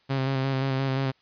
sawtooth tone with vibrato, 134 Hz, C3, 42 cents sharp, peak -20 dBFS, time 0.09-1.12 s, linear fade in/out 20 ms, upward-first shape square, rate 5.7 Hz, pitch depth 23 cents each way, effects white hiss -64 dBFS RMS until 1.21 s + resampled to 11025 Hz

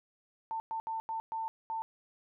sine tone bursts at uneven times, 895 Hz, A5, 29 cents sharp, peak -33 dBFS, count 6, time 0.51-0.6 / 0.71-0.8 / 0.87-1 / 1.09-1.2 / 1.32-1.48 / 1.7-1.82 s, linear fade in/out 0 ms, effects none

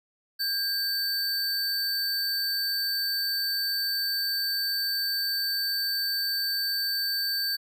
square tone pair together, 1598 / 4547 Hz, G6 / C#8, +33 / +43 cents, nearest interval octave + tritone, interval 1810 cents, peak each -34 / -27 dBFS, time 0.39-7.57 s, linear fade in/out 20 ms, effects none

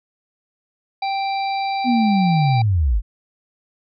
harmonic tone, 784 Hz, G5, in tune, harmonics 1 / 3 / 5 / 6, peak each -20 / -30 / -34 / -36 dBFS, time 1.02-2.62 s, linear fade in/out 5 ms
sine linear sweep, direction down, 253.5 to 42.01 Hz, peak -14 dBFS, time 1.84-3.02 s, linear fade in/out 50 ms
effects none

